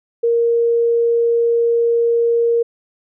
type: tone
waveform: sine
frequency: 467.2 Hz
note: A#4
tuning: 4 cents sharp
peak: -12 dBFS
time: 0.23-2.63 s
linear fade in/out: 10 ms
effects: none